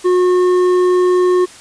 sine tone with hard clipping, 362.4 Hz, F#4, 36 cents flat, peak -11 dBFS, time 0.04-1.46 s, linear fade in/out 20 ms, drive 7 dB, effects white hiss -38 dBFS RMS until 1.6 s + resampled to 22050 Hz

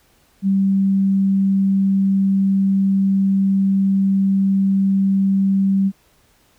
sine tone, 194.5 Hz, G3, 13 cents flat, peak -13 dBFS, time 0.42-5.92 s, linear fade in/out 50 ms, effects pink hiss -57 dBFS RMS until 6.58 s

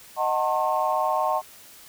sine chord, D# diminished seventh, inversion none, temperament just, 622.3 / 746.7 / 896 / 1075.3 Hz, D#5 / F#5 / A5 / C6, 0 / +16 / +31 / +47 cents, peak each -26 dBFS, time 0.16-1.42 s, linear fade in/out 50 ms, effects tanh soft clip ceiling -11 dBFS + white hiss -48 dBFS RMS until 1.88 s

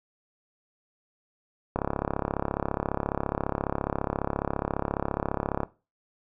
click train, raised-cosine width 1 ms, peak -12 dBFS, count 135, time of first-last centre 1.76-5.633 s, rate 34.6 Hz, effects noise-tail reverb RT60 0.3 s tail -18 dB re dry

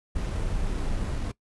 brown noise with sample-and-hold, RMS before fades -28 dBFS, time 0.15-1.32 s, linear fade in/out 10 ms, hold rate 8820 Hz, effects noise-tail reverb RT60 0.1 s tail -20 dB re dry + resampled to 24000 Hz

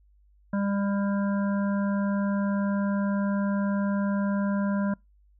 harmonic tone, 199.9 Hz, G3, 34 cents sharp, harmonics 1 / 3 / 5 / 7 / 8, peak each -24 / -34 / -38 / -41 / -42 dBFS, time 0.53-4.94 s, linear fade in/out 5 ms, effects noise-tail reverb RT60 0.2 s tail -26 dB re dry + added 50 Hz sine -57 dBFS peak until 5.39 s

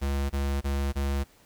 square tone bursts, 69.5 Hz, C#2, 5 cents sharp, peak -26 dBFS, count 4, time 0.01-1.242 s, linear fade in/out 20 ms, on 290 ms, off 24 ms, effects pink hiss -59 dBFS RMS until 1.45 s

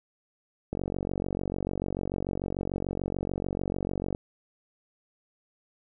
click train, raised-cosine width 2 ms, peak -17 dBFS, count 161, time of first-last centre 0.73-4.149 s, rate 46.8 Hz, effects none

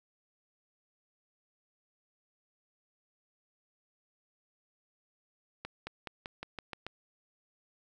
accelerating click train, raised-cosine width 0.3 ms, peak -23 dBFS, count 8, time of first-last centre 5.65-6.866 s, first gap 220 ms, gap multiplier 0.92, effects 10-bit

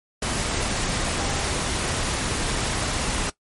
sine tone in noise, 794 Hz, G5, 22 cents sharp, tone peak -35 dBFS, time 1.19-1.45 s, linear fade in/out 5 ms, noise pink, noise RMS -25 dBFS, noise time 0.22-3.3 s, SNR -13 dB, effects noise-tail reverb RT60 0.1 s tail -18 dB re dry + MP3 48 kbps

